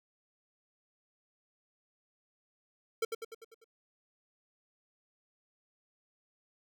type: tone with echo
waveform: square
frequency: 452.3 Hz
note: A4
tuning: 48 cents sharp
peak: -29 dBFS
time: 3.02-3.05 s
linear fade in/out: 5 ms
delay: 99 ms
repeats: 6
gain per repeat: -5 dB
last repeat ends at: 3.644 s
effects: none